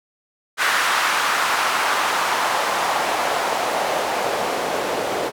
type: noise with band-pass filter sweep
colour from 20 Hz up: white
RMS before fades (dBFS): -21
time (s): 0.57-5.32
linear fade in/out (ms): 50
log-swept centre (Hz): 1400 to 500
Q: 1.6
effects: none